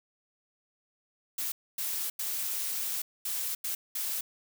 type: noise bursts at uneven times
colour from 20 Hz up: blue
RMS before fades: -33 dBFS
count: 6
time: 1.38-1.52 / 1.78-2.1 / 2.19-3.02 / 3.25-3.55 / 3.64-3.75 / 3.95-4.21 s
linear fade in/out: 5 ms
effects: none